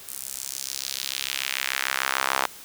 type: tone with high-pass filter sweep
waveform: sawtooth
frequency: 66.8 Hz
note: C2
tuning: 36 cents sharp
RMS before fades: -29 dBFS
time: 0.08-2.46 s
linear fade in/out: 5 ms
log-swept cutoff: 10000 to 930 Hz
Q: 1.5
effects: white hiss -44 dBFS RMS until 2.64 s